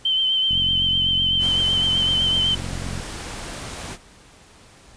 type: tone with vibrato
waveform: sine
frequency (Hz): 3092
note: G7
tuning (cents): -24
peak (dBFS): -17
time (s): 0.05-2.55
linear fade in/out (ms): 5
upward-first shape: sine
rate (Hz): 7.9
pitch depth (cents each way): 29
type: click train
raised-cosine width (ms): 5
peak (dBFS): -19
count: 113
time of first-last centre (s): 0.51-2.999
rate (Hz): 45
type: noise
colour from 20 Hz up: pink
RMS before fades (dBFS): -33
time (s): 1.39-3.98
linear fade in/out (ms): 50
effects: pink hiss -49 dBFS RMS until 4.96 s + resampled to 22050 Hz